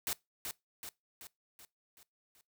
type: noise with echo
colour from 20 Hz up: white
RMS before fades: -35 dBFS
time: 0.07-0.13 s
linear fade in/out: 0 ms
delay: 380 ms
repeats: 6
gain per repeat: -5 dB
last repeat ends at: 2.41 s
effects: noise-tail reverb RT60 0.2 s tail -22 dB re dry